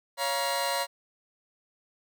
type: tone cluster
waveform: sawtooth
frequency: 557 / 695 / 952 / 4115 Hz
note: C#5 / F5 / A#5 / C8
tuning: +8 / -9 / +36 / -30 cents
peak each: -28 / -30 / -27 / -32 dBFS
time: 0.17-0.87 s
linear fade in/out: 50 ms
effects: none